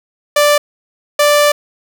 sawtooth tone bursts at uneven times, 587.3 Hz, D5, in tune, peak -4 dBFS, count 2, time 0.36-0.58 / 1.19-1.52 s, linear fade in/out 5 ms, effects none

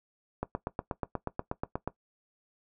click train, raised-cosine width 1 ms, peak -17 dBFS, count 13, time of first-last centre 0.43-1.876 s, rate 8.3 Hz, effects noise-tail reverb RT60 0.1 s tail -17 dB re dry

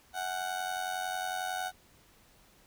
30% pulse tone with amplitude modulation, 743 Hz, F#5, 7 cents sharp, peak -27 dBFS, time 0.13-1.72 s, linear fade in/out 50 ms, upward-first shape sine, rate 91 Hz, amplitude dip 70%, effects pink hiss -62 dBFS RMS until 2.66 s

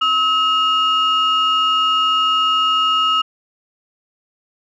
sine tone pair together, 1283.9 / 2850 Hz, E6 / F7, -46 / +34 cents, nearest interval octave + major second, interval 1380 cents, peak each -14 / -16 dBFS, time 0.01-3.22 s, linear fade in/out 10 ms, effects tanh soft clip ceiling -8 dBFS

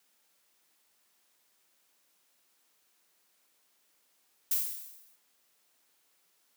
violet noise with exponential decay, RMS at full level -26 dBFS, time 4.51-5.16 s, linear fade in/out 5 ms, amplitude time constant 140 ms, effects white hiss -71 dBFS RMS until 6.56 s + high-pass 200 Hz 12 dB/octave

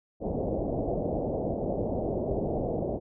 white low-pass noise, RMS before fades -30 dBFS, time 0.2-3 s, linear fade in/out 50 ms, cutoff 680 Hz, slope 48 dB/octave, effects none

